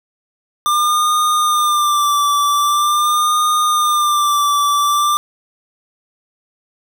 square tone with vibrato, 1192 Hz, D6, 25 cents sharp, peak -13 dBFS, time 0.66-5.17 s, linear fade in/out 0 ms, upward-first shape sine, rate 0.44 Hz, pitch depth 46 cents each way, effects none

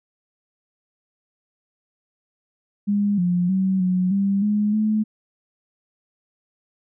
sine tone with pitch steps, 203.8 / 177.2 / 189.8 / 183 / 197.6 / 208.8 / 215 Hz, G#3 / F3 / F#3 / F#3 / G3 / G#3 / A3, -32 / +25 / +44 / -19 / +14 / +10 / -40 cents, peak -17 dBFS, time 2.87-5.04 s, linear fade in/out 20 ms, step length 310 ms, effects none

